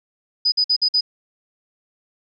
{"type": "tone bursts", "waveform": "sine", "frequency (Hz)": 4978, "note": "D#8", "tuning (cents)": 0, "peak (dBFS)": -14, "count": 5, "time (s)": [0.45, 1.009], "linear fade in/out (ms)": 10, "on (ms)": 71, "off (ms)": 51, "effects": []}